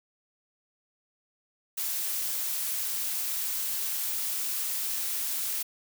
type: noise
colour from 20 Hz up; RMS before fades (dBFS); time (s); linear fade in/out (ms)
blue; -31; 1.77-5.63; 10
effects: none